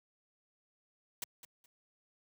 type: noise with echo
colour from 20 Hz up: white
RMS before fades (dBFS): -39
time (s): 1.22-1.24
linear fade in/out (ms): 2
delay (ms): 210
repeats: 2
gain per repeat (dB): -13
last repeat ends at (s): 1.66
effects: high-pass 100 Hz 12 dB/octave